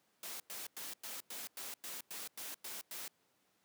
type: noise bursts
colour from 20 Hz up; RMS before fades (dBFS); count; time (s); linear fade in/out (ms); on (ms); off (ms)
white; -45; 11; 0.23-3.08; 2; 170; 98
effects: pink hiss -75 dBFS RMS until 3.64 s + high-pass 200 Hz 12 dB/octave